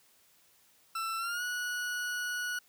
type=tone with pitch glide; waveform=40% pulse; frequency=1336 to 1465.4 Hz; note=E6 to F#6; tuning=+23 to -17 cents; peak=-32 dBFS; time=0.95-2.59 s; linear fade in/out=5 ms; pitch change=+160 cents; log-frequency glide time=1.18-1.43 s; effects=white hiss -65 dBFS RMS until 2.68 s + high-pass 60 Hz 12 dB/octave